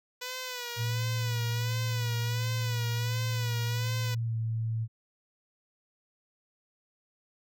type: tone with vibrato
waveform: 5% pulse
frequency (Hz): 493.9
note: B4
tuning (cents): 0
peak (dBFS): -24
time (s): 0.21-4.15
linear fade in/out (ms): 10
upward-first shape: sine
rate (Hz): 1.4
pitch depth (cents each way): 65
type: tone with pitch glide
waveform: sine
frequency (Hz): 115.2 to 112.57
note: A#2 to A2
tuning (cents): -20 to +40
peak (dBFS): -28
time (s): 0.76-4.88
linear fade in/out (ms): 50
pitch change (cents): -40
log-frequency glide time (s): 4.25-4.37
effects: none